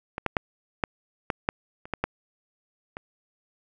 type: clicks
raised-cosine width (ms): 0.5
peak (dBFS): -16 / -9 / -7 / -8 / -10 / -7 / -26 / -12 / -9 / -20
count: 10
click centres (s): 0.181 / 0.263 / 0.368 / 0.838 / 1.302 / 1.489 / 1.855 / 1.937 / 2.04 / 2.969
effects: none